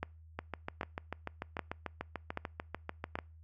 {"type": "two click trains", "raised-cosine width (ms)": 0.5, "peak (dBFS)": [-20, -22], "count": [5, 20], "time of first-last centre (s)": [[0.03, 3.155], [0.39, 3.188]], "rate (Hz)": [1.28, 6.79], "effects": ["noise-tail reverb RT60 0.4 s tail -26 dB re dry", "added 80 Hz sine -53 dBFS peak until 3.43 s"]}